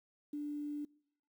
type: tone with quantisation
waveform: sine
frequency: 293.7 Hz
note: D4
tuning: in tune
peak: -37 dBFS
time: 0.33-0.85 s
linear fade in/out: 5 ms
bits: 11
effects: noise-tail reverb RT60 0.7 s tail -25 dB re dry